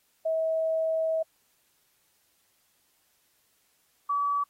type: tone pair in turn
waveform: sine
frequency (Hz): 644 / 1144.8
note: E5 / D6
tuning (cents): -41 / -45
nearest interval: minor seventh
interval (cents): 996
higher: second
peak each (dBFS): -24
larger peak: neither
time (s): 0.25-1.23 / 4.09-4.44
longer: first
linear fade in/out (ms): 10
effects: white hiss -69 dBFS RMS until 4.49 s + AAC 48 kbps